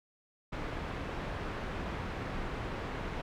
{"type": "low-pass noise", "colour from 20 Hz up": "pink", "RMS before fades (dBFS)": -38, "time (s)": [0.52, 3.22], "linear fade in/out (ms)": 10, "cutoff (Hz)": 2100, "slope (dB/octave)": 12, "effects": []}